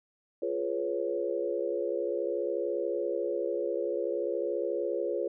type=chord; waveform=sine; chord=C# dominant seventh; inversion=first; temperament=equal with one note detuned; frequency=349.2 / 419.9 / 493.9 / 554.4 Hz; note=E#4 / G#4 / B4 / C#5; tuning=0 / +19 / 0 / 0 cents; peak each=-34 dBFS; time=0.42-5.28 s; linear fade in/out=5 ms; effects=none